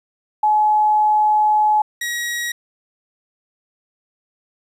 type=tone pair in turn; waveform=sine / sawtooth; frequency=850 / 1904.4 Hz; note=G#5 / A#6; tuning=+40 / +37 cents; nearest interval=octave + major second; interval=1397 cents; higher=second; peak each=-12 / -18 dBFS; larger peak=first; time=0.43-1.82 / 2.01-2.52 s; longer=first; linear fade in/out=5 ms; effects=resampled to 32000 Hz + 9-bit